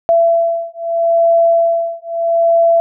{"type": "beating tone pair", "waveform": "sine", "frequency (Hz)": [671, 671.78], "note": ["E5", "E5"], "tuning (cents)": [31, 33], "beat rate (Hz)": 0.78, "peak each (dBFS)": -13, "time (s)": [0.09, 2.8], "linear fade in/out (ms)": 0, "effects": []}